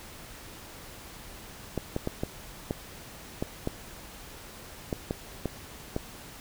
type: clicks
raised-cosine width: 2 ms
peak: -15 dBFS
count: 11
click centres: 1.777 / 1.964 / 2.074 / 2.235 / 2.709 / 3.425 / 3.674 / 4.928 / 5.109 / 5.457 / 5.964 s
effects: pink hiss -46 dBFS RMS until 6.4 s